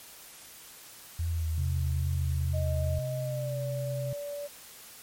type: tone with vibrato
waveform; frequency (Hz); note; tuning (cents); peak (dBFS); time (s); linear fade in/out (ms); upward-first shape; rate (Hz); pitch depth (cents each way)
sine; 81.9; E2; -11; -27; 1.19-2.99; 5; sine; 2.4; 44
type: tone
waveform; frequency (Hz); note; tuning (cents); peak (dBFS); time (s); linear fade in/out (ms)
sine; 130.81; C3; 0; -31; 1.58-4.13; 0
type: tone with pitch glide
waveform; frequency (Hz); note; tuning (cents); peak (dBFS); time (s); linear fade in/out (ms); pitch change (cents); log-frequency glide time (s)
sine; 622.3 to 577.3; D#5 to D5; 0 to -30; -34; 2.53-4.48; 20; -130; 3.2-3.59
effects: white hiss -49 dBFS RMS until 5.02 s + MP3 64 kbps